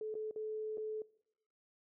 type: tone with dropouts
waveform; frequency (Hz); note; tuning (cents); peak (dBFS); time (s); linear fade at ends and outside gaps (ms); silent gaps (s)
sine; 432.7; A4; -29; -38; 0.01-1.02; 2; 0.142-0.152 / 0.311-0.36 / 0.773-0.78
effects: noise-tail reverb RT60 0.8 s tail -21 dB re dry